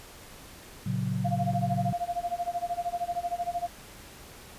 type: chord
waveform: sine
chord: F# major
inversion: first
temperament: just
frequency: 115.62 / 138.75 / 185 Hz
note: A#2 / C#3 / F#3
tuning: -14 / +2 / 0 cents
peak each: -31 dBFS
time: 0.86-1.93 s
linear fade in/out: 5 ms
type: tone with tremolo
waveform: sine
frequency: 698.5 Hz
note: F5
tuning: in tune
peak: -25 dBFS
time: 1.24-3.68 s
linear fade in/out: 20 ms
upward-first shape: sine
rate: 13 Hz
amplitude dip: 95%
type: clicks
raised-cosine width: 1 ms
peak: -33 dBFS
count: 7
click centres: 1.535 / 1.72 / 1.852 / 1.929 / 2.48 / 2.949 / 3.152 s
effects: pink hiss -48 dBFS RMS until 4.58 s + resampled to 32000 Hz